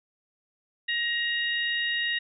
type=harmonic tone; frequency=942 Hz; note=A#5; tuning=18 cents sharp; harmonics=2 / 3 / 4; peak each=-27 / -31 / -33 dBFS; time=0.88-2.19 s; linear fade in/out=10 ms; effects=none